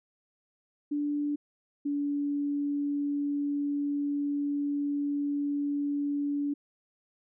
sine tone pair in turn, 291.9 / 287.2 Hz, D4 / D4, -10 / -39 cents, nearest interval unison, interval 29 cents, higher first, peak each -27 / -27 dBFS, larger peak neither, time 0.91-1.36 / 1.85-6.54 s, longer second, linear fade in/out 10 ms, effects none

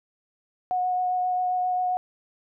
sine tone with vibrato, 730 Hz, F#5, 24 cents flat, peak -22 dBFS, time 0.71-1.97 s, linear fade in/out 0 ms, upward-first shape triangle, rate 7.5 Hz, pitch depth 13 cents each way, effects none

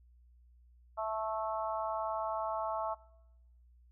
harmonic tone, 219.2 Hz, A3, 6 cents flat, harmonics 3 / 4 / 5 / 6, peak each -36 / -38 / -40 / -42 dBFS, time 0.97-2.95 s, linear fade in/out 20 ms, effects noise-tail reverb RT60 0.9 s tail -23 dB re dry + added 60 Hz sine -59 dBFS peak until 3.91 s

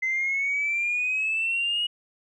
sine exponential sweep, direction up, 2052 to 2904 Hz, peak -22 dBFS, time 0.02-1.87 s, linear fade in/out 10 ms, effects tanh soft clip ceiling -19 dBFS

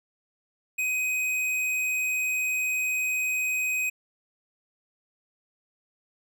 sine tone with hard clipping, 2512 Hz, D#7, 16 cents sharp, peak -26 dBFS, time 0.78-3.9 s, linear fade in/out 10 ms, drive 13 dB, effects none

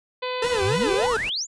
harmonic tone, 503 Hz, B4, 32 cents sharp, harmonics 1 / 2 / 3 / 4 / 5 / 6 / 7 / 8 / 9, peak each -28 / -31 / -41 / -38 / -36 / -40 / -38 / -41 / -44 dBFS, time 0.22-1.07 s, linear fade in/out 10 ms
40% pulse tone with vibrato, 436.6 Hz, A4, 13 cents flat, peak -21 dBFS, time 0.42-1.17 s, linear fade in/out 5 ms, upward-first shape sine, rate 3.4 Hz, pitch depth 230 cents each way
pink noise, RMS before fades -37 dBFS, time 0.43-1.3 s, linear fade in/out 10 ms
sine exponential sweep, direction up, 70.6 to 7459 Hz, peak -24 dBFS, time 0.6-1.47 s, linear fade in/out 50 ms
effects resampled to 22050 Hz

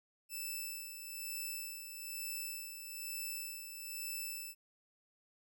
5% pulse tone with tremolo, 2637 Hz, E7, in tune, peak -30 dBFS, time 0.29-4.55 s, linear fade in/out 50 ms, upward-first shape sine, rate 1.1 Hz, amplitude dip 55%, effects none

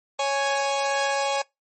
sawtooth tone pair together, 554.4 / 830.7 Hz, C#5 / G#5, 0 / 0 cents, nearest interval perfect fifth, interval 700 cents, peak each -21 dBFS, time 0.19-1.42 s, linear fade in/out 5 ms, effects noise-tail reverb RT60 0.2 s tail -25 dB re dry + MP3 32 kbps

